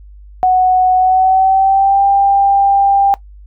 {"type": "tone with pitch glide", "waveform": "sine", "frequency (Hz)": [740, 793.1], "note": ["F#5", "G5"], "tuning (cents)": [0, 20], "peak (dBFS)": -7, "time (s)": [0.43, 3.14], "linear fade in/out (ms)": 0, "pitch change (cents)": 120, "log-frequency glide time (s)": [0.96, 2.04], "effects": ["noise-tail reverb RT60 0.1 s tail -19 dB re dry", "added 50 Hz sine -34 dBFS peak until 3.46 s"]}